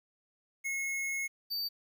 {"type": "tone pair in turn", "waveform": "square", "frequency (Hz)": [2174, 4607], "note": ["C#7", "D8"], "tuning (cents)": [-34, -34], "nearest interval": "octave + minor second", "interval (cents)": 1300, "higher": "second", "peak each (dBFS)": [-33, -33], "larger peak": "neither", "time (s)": [[0.64, 1.28], [1.5, 1.69]], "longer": "first", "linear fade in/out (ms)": 20, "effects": ["11-bit"]}